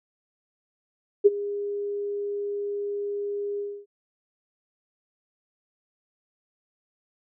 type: tone with ADSR envelope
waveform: sine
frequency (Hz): 407.1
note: G#4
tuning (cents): -35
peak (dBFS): -9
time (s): 1.24-3.86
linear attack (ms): 22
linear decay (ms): 29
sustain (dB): -18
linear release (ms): 270
effects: none